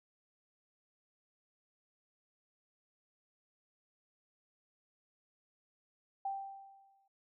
sine tone with exponential decay, 784 Hz, G5, in tune, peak -33 dBFS, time 6.25-7.08 s, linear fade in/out 5 ms, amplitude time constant 180 ms, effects none

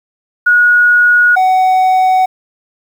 sine / triangle tone pair in turn, 1452 / 748.1 Hz, F#6 / F#5, -33 / +19 cents, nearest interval major seventh, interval 1148 cents, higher first, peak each -5 dBFS, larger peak neither, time 0.46-1.36 / 1.36-2.26 s, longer neither, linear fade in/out 10 ms, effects 7-bit

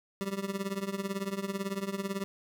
25% pulse tone with tremolo, 196 Hz, G3, in tune, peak -25 dBFS, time 0.21-2.24 s, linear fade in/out 0 ms, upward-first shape triangle, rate 18 Hz, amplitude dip 90%, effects none

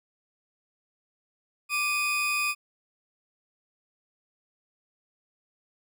40% pulse tone pair together, 1174.7 / 2489 Hz, D6 / D#7, 0 / 0 cents, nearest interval octave + minor second, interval 1300 cents, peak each -31 / -25 dBFS, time 1.69-2.55 s, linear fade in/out 50 ms, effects none

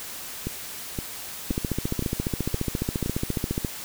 two click trains, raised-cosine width 3 ms, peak -15 / -12 dBFS, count 6 / 32, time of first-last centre 0.47-3.061 / 1.51-3.648 s, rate 1.93 / 14.5 Hz, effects white hiss -37 dBFS RMS until 3.84 s

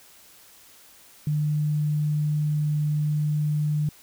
sine tone, 150.1 Hz, D3, 38 cents sharp, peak -21 dBFS, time 1.27-3.89 s, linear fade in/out 2 ms, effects white hiss -52 dBFS RMS until 4.02 s

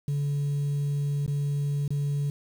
sine tone with dropouts, 143.4 Hz, D3, 41 cents flat, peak -22 dBFS, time 0.08-2.3 s, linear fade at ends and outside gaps 2 ms, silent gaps 1.263-1.278 / 1.879-1.905 s, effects tanh soft clip ceiling -23 dBFS + 8-bit

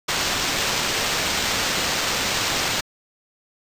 white noise with sample-and-hold, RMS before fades -23 dBFS, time 0.08-2.81 s, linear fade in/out 10 ms, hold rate 11025 Hz, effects resampled to 32000 Hz

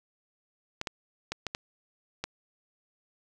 clicks, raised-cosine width 0.2 ms, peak -15 dBFS, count 6, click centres 0.814 / 0.872 / 1.32 / 1.467 / 1.549 / 2.24 s, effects none

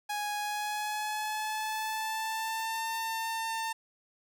sawtooth tone with pitch glide, 830.6 to 900.6 Hz, G#5 to A5, 0 to +40 cents, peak -28 dBFS, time 0.09-3.73 s, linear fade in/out 10 ms, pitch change +140 cents, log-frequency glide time 0.38-2.85 s, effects none

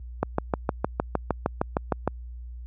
click train, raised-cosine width 1 ms, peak -8 dBFS, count 13, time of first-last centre 0.23-2.076 s, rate 6.5 Hz, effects added 60 Hz sine -33 dBFS peak until 2.66 s + high-pass 60 Hz 12 dB/octave

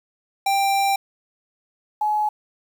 square / sine tone pair in turn, 788 / 846.8 Hz, G5 / G#5, +9 / +33 cents, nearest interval minor second, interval 124 cents, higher second, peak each -18 dBFS, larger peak neither, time 0.46-0.96 / 2.01-2.29 s, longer first, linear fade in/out 5 ms, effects 8-bit

